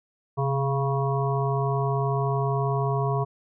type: harmonic tone with a mistuned harmonic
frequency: 138.3 Hz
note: C#3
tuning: 4 cents flat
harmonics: 1 / 3 / 5 / 7 / 8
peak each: -24 / -29 / -31 / -32 / -33 dBFS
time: 0.37-3.25 s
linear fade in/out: 20 ms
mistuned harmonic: 1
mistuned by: -62 cents
effects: none